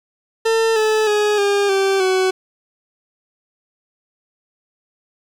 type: tone with pitch steps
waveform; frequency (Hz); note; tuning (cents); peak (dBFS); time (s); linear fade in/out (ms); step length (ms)
40% pulse; 450 / 433.9 / 418.4 / 403.5 / 389 / 375.1; A4 / A4 / G#4 / G#4 / G4 / F#4; +39 / -24 / +13 / -50 / -13 / +24; -13; 0.45-2.31; 10; 310
effects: low-pass 8000 Hz 12 dB/octave + 7-bit